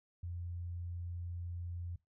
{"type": "tone", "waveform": "sine", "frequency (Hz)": 87, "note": "F2", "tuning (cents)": -6, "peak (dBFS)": -39, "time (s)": [0.23, 1.96], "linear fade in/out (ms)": 5, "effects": ["noise-tail reverb RT60 0.2 s tail -22 dB re dry"]}